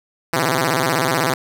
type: tone with vibrato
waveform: 5% pulse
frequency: 146.83 Hz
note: D3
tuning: in tune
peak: -5 dBFS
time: 0.33-1.34 s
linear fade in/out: 2 ms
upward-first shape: square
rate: 16 Hz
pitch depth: 220 cents each way
effects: none